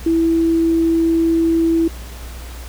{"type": "tone", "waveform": "sine", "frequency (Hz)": 329.6, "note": "E4", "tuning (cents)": 0, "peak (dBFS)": -12, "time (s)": [0.06, 1.88], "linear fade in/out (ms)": 5, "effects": ["added 60 Hz sine -30 dBFS peak until 2.68 s", "pink hiss -38 dBFS RMS until 2.68 s"]}